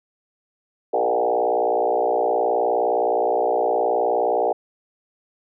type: tone with frequency modulation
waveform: sine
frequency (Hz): 601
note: D5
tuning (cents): +40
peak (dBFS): -17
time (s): 0.93-4.53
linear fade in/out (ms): 10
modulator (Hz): 59.3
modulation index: 3.6
effects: none